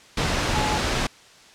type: tone in noise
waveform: sine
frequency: 850 Hz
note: G#5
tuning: 40 cents sharp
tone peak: -26 dBFS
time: 0.54-0.78 s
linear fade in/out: 5 ms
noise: pink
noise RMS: -23 dBFS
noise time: 0.17-1.07 s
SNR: -6 dB
effects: white hiss -49 dBFS RMS until 1.54 s + low-pass 6000 Hz 12 dB/octave